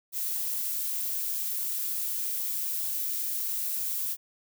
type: noise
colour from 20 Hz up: violet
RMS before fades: -31 dBFS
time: 0.12-4.17 s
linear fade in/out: 50 ms
effects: none